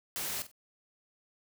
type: noise with echo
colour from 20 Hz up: white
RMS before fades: -36 dBFS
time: 0.16-0.42 s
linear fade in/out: 0 ms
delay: 47 ms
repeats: 2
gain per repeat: -13 dB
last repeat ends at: 0.514 s
effects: none